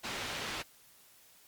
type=low-pass noise; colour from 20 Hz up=white; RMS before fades=-39 dBFS; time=0.03-0.63 s; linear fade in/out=20 ms; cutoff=3600 Hz; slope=12 dB/octave; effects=white hiss -61 dBFS RMS until 1.47 s + Opus 48 kbps